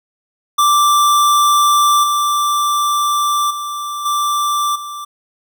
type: tone with level steps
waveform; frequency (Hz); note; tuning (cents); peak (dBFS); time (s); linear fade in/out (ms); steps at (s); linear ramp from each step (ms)
square; 1174.7; D6; 0; -10 / -14 / -22 / -15 / -26; 0.58-5.05; 10; 2.03 / 3.5 / 4.05 / 4.75; 10
effects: none